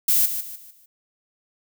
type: noise with echo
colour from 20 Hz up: violet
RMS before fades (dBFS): -18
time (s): 0.08-0.26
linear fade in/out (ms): 5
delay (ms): 150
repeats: 4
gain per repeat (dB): -9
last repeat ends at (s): 0.86
effects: none